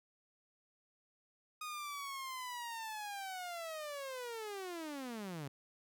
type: linear sweep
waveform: sawtooth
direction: down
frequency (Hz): 1244.5 to 131.9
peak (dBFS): -38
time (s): 1.61-5.48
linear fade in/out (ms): 5
effects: none